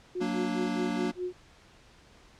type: tone with tremolo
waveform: sine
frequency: 361.7 Hz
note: F#4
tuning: 39 cents flat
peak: -29 dBFS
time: 0.15-1.33 s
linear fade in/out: 5 ms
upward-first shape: sine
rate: 4.8 Hz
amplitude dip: 100%
type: chord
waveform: square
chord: Gb augmented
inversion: none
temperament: equal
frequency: 185 / 233.1 / 293.7 Hz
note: Gb3 / Bb3 / D4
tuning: 0 / 0 / 0 cents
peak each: -36 / -33 / -34 dBFS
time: 0.2-1.12 s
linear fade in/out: 20 ms
effects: pink hiss -57 dBFS RMS until 2.39 s + low-pass 6000 Hz 12 dB/octave